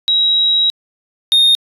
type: tone pair in turn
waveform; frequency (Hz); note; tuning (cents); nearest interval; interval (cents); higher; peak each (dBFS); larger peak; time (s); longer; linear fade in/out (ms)
sine / triangle; 3844 / 3686; B7 / A#7; -48 / -20; minor second; 72; first; -10 / -6; second; 0.08-0.7 / 1.32-1.55; first; 0
effects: resampled to 32000 Hz